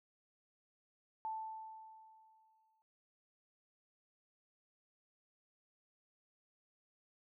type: tone with exponential decay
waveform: sine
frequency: 880 Hz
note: A5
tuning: in tune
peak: -37 dBFS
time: 1.25-2.82 s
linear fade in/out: 0 ms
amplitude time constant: 340 ms
effects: none